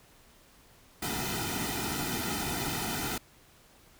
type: noise with comb filter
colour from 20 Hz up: pink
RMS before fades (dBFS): -33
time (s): 1.02-3.18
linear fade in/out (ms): 5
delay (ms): 1.8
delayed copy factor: -0.85
effects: pink hiss -59 dBFS RMS until 3.99 s